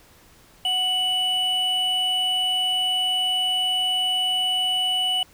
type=tone pair together; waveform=triangle; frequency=740 / 2960 Hz; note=F#5 / F#7; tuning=0 / 0 cents; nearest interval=2 octaves; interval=2400 cents; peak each=-28 / -19 dBFS; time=0.65-5.23 s; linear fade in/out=2 ms; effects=pink hiss -53 dBFS RMS until 5.33 s